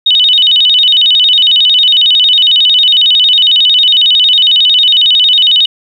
sine tone with vibrato, 3337 Hz, G#7, 8 cents sharp, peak -4 dBFS, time 0.06-5.66 s, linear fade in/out 5 ms, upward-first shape square, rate 11 Hz, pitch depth 190 cents each way, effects 7-bit

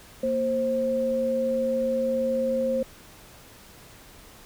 sine tone pair together, 233.1 / 528 Hz, A#3 / C5, 0 / +16 cents, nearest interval octave + major second, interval 1416 cents, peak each -29 / -23 dBFS, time 0.23-2.83 s, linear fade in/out 5 ms, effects pink hiss -49 dBFS RMS until 4.45 s

